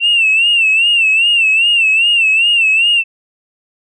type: tone with vibrato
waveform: sine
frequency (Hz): 2708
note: E7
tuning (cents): +46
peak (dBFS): -7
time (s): 0-3.04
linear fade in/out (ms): 50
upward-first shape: sine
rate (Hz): 2.5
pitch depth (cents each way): 96
effects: tanh soft clip ceiling -4 dBFS